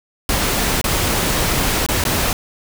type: noise with dropouts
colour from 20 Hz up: pink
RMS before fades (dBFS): -18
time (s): 0.29-2.33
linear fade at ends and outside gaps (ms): 2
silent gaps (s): 0.814-0.841 / 1.864-1.887 / 2.04-2.051
effects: none